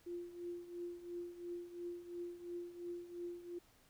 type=tone with tremolo; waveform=sine; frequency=348.7 Hz; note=F4; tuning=3 cents flat; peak=-40 dBFS; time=0.06-3.59 s; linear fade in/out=10 ms; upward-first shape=triangle; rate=2.9 Hz; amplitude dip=80%; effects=pink hiss -69 dBFS RMS until 3.89 s